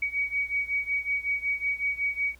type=beating tone pair; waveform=sine; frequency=2258 / 2263.4 Hz; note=C#7 / C#7; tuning=+31 / +35 cents; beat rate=5.4 Hz; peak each=-28 / -30 dBFS; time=0.02-2.35 s; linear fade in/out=5 ms; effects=added 60 Hz sine -52 dBFS peak until 2.39 s + pink hiss -60 dBFS RMS until 2.39 s